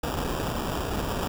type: noise with sample-and-hold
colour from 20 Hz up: pink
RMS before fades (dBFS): -29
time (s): 0.03-1.28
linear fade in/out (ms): 5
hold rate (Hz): 2100
effects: none